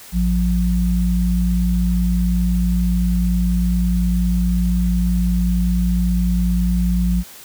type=tone pair together; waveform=sine; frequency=56.19 / 178.4 Hz; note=A1 / F3; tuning=+37 / +37 cents; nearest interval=octave + minor sixth; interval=2000 cents; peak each=-17 dBFS; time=0.12-7.24 s; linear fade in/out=50 ms; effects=white hiss -40 dBFS RMS until 7.44 s